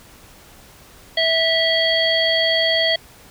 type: harmonic tone with a mistuned harmonic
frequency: 654 Hz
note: E5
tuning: 14 cents flat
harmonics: 1 / 3 / 5 / 7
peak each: -20 / -21 / -19 / -24 dBFS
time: 1.17-2.96 s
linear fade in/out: 5 ms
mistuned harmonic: 7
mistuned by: -35 cents
effects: pink hiss -46 dBFS RMS until 3.3 s